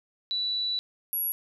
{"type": "tone pair in turn", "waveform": "sine", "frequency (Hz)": [3951, 11338], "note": ["B7", "F9"], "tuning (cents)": [0, 25], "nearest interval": "octave + tritone", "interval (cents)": 1825, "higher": "second", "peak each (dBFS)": -26, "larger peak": "neither", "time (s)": [[0.31, 0.79], [1.13, 1.32]], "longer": "first", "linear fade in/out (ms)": 0, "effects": []}